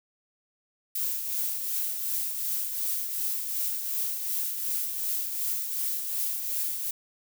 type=noise with tremolo; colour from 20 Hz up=violet; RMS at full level=-28 dBFS; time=0.95-6.91 s; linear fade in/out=5 ms; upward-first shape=triangle; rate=2.7 Hz; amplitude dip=50%; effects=none